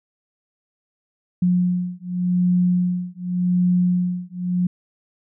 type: beating tone pair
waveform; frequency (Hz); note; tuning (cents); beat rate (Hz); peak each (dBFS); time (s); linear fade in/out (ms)
sine; 178.8 / 179.67; F3 / F3; +41 / +49; 0.87; -20; 1.42-4.67; 5
effects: none